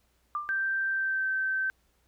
sine tone with exponential decay, 1189 Hz, D6, 21 cents sharp, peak -26 dBFS, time 0.35-0.68 s, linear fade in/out 1 ms, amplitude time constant 71 ms
sine tone with pitch glide, 1568 to 1547.3 Hz, G6 to G6, 0 to -23 cents, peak -26 dBFS, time 0.49-1.7 s, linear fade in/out 0 ms, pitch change -23 cents, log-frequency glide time 0.9-1.28 s
effects added 60 Hz sine -70 dBFS peak until 2.07 s + pink hiss -71 dBFS RMS until 2.07 s

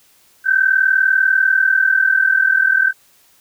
sine tone pair together, 1527.8 / 1568 Hz, G6 / G6, -45 / 0 cents, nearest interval unison, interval 45 cents, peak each -14 dBFS, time 0.44-2.93 s, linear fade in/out 50 ms, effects white hiss -53 dBFS RMS until 3.4 s

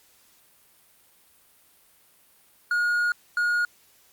triangle tone bursts at uneven times, 1437 Hz, F6, 49 cents sharp, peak -19 dBFS, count 2, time 2.71-3.12 / 3.37-3.65 s, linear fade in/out 2 ms, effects white hiss -59 dBFS RMS until 4.12 s + Opus 48 kbps

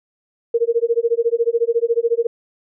sine tone with tremolo, 466.2 Hz, A#4, in tune, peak -11 dBFS, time 0.54-2.27 s, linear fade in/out 5 ms, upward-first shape sine, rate 14 Hz, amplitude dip 100%, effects none

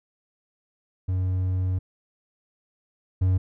triangle tone pair in turn, 92.5 / 92.83 Hz, F#2 / F#2, 0 / +6 cents, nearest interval unison, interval 6 cents, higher second, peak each -20 / -16 dBFS, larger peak second, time 1.08-1.79 / 3.21-3.38 s, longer first, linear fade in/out 10 ms, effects none

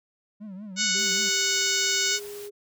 triangle tone with vibrato, 199.5 Hz, G3, 31 cents sharp, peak -34 dBFS, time 0.4-1.3 s, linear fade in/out 20 ms, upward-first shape triangle, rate 5.2 Hz, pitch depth 170 cents each way
harmonic tone, 738 Hz, F#5, 5 cents flat, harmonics 2 / 3 / 4 / 5 / 6 / 7 / 8 / 9 / 10, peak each -31 / -31 / -31 / -31 / -31 / -31 / -31 / -31 / -31 dBFS, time 0.76-2.2 s, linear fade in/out 50 ms
sine tone with pitch glide, 392 to 410.5 Hz, G4 to G#4, 0 to -20 cents, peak -36 dBFS, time 0.94-2.51 s, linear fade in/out 20 ms, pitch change +80 cents, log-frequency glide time 2.1-2.15 s
white noise, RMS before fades -44 dBFS, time 0.95-2.5 s, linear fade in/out 50 ms
effects none

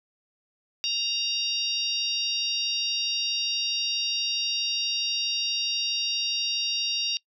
harmonic tone, 932.3 Hz, A#5, in tune, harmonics 3 / 4 / 5 / 6, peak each -29 / -30 / -31 / -32 dBFS, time 0.84-7.17 s, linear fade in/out 0 ms, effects noise-tail reverb RT60 0.1 s tail -24 dB re dry

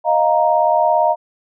sine chord, Eb suspended second, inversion none, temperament just, 622.3 / 700 / 933.4 Hz, Eb5 / F5 / Bb5, 0 / +4 / +2 cents, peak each -16 dBFS, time 0.04-1.16 s, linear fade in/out 50 ms, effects none

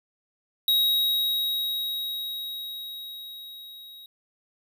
square tone with level ramp, 3806 Hz, A#7, 35 cents sharp, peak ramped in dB -19 to -44 dBFS, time 0.68-4.06 s, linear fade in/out 2 ms, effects none

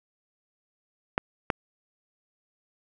clicks, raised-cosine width 0.5 ms, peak -8 dBFS, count 2, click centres 1.179 / 1.502 s, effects none

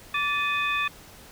sine tone cluster, 1157 / 1756 / 2502 / 3533 Hz, D6 / A6 / D#7 / A7, -26 / -4 / +9 / +6 cents, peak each -28 / -30 / -26 / -33 dBFS, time 0.14-0.88 s, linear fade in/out 5 ms, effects tanh soft clip ceiling -13 dBFS + pink hiss -48 dBFS RMS until 1.31 s

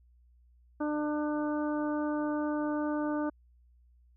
harmonic tone, 299.2 Hz, D4, 32 cents sharp, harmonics 1 / 2 / 3 / 4 / 5, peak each -30 / -36 / -40 / -42 / -44 dBFS, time 0.8-3.3 s, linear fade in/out 10 ms, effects added 60 Hz sine -59 dBFS peak until 4.16 s

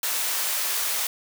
white high-pass noise, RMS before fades -26 dBFS, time 0.03-1.07 s, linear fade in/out 2 ms, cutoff 610 Hz, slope 12 dB/octave, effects none

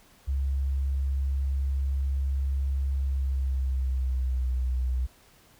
sine tone with pitch glide, 68 to 63.08 Hz, C#2 to B1, -33 to +37 cents, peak -24 dBFS, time 0.27-5.07 s, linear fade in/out 20 ms, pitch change -130 cents, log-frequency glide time 2.93-4.53 s, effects pink hiss -58 dBFS RMS until 5.59 s

